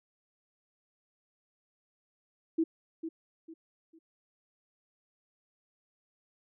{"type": "tone with echo", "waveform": "sine", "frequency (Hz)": 325.6, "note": "E4", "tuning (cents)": -21, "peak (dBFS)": -24, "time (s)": [2.58, 2.64], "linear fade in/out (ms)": 10, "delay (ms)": 450, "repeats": 3, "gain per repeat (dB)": -10, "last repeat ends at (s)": 3.99, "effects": []}